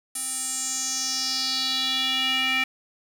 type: tone with band-pass filter sweep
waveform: square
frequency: 261.6 Hz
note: C4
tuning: in tune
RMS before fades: -26 dBFS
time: 0.15-2.64 s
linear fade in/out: 5 ms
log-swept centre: 9700 to 2400 Hz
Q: 4.5
effects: 7-bit